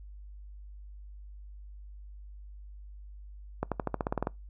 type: accelerating click train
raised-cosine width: 1 ms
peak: -15 dBFS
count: 11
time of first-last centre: 3.63-4.271 s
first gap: 87 ms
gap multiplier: 0.93
effects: noise-tail reverb RT60 0.2 s tail -24 dB re dry + added 50 Hz sine -44 dBFS peak until 4.49 s